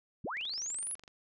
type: linear sweep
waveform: sine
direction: up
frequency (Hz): 74.2 to 11000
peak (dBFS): -35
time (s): 0.24-0.95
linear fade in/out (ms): 5
type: click train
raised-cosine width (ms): 0.2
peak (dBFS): -34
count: 18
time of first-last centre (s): 0.37-1.078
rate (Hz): 24
effects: none